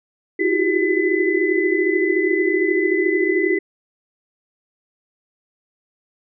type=tone cluster; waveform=sine; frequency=322.9 / 357.3 / 370.7 / 399.9 / 2009 Hz; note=E4 / F4 / F#4 / G4 / B6; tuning=-36 / +40 / +3 / +35 / +29 cents; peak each=-22 dBFS; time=0.39-3.59 s; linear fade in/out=10 ms; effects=none